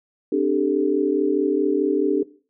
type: tone cluster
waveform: sine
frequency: 263.2 / 296.6 / 394 / 438.7 Hz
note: C4 / D4 / G4 / A4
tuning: +10 / +17 / +9 / -5 cents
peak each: -27 / -21 / -22 / -24 dBFS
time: 0.32-2.23 s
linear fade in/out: 5 ms
effects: noise-tail reverb RT60 0.4 s tail -19 dB re dry